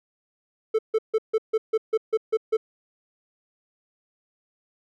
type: tone bursts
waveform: triangle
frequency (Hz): 440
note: A4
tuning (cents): 0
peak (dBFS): -16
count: 10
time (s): 0.74-2.57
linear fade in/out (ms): 10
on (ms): 48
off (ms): 150
effects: none